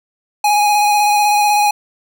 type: tone with vibrato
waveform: square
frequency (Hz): 830.6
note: G#5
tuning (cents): 0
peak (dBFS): -11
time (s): 0.44-1.71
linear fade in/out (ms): 5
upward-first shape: square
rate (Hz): 16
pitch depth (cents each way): 16
effects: none